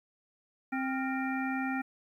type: harmonic tone with a mistuned harmonic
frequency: 263.5 Hz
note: C4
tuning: 12 cents sharp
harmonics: 1 / 3 / 5 / 7 / 9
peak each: -32 / -37 / -39 / -40 / -42 dBFS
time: 0.72-1.82 s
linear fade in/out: 10 ms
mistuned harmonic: 5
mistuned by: +99 cents
effects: 11-bit